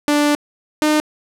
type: tone pair in turn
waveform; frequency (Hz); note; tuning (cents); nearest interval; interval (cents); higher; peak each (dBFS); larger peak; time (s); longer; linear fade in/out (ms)
sawtooth; 293.7 / 304.3; D4 / D#4; 0 / -38; minor second; 62; second; -9; neither; 0.08-0.35 / 0.82-1; first; 0
effects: low-pass 12000 Hz 12 dB/octave

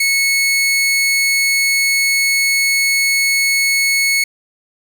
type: tone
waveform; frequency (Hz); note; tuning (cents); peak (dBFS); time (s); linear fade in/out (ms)
sawtooth; 2200; C#7; -14; -9; 0-4.24; 5
effects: none

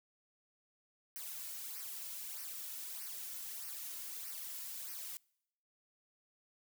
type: noise with flanger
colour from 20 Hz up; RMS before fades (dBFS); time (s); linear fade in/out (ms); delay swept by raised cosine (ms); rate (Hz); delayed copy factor
blue; -45; 1.16-5.17; 0; 0.27 to 2.57; 1.6; -0.7
effects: noise-tail reverb RT60 0.8 s tail -26 dB re dry

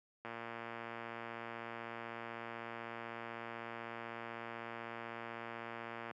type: click train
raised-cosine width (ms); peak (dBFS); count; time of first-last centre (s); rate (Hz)
0.5; -29; 681; 0.25-6.112; 116
effects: high-pass 150 Hz 12 dB/octave

